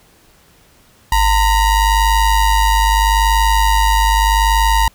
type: ring-modulated tone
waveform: square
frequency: 480.4 Hz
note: B4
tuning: 48 cents flat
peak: -8 dBFS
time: 1.12-4.88 s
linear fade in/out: 2 ms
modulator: 430 Hz
effects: pink hiss -50 dBFS RMS until 4.94 s